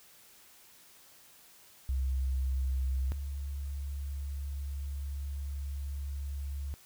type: tone pair in turn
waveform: sine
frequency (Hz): 65.7 / 70.11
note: C2 / C#2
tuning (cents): +8 / +20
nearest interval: minor second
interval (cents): 112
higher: second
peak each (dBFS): -28 / -34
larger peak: first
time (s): 1.89-3.12 / 3.12-6.74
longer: second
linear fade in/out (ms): 0
effects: white hiss -58 dBFS RMS until 6.85 s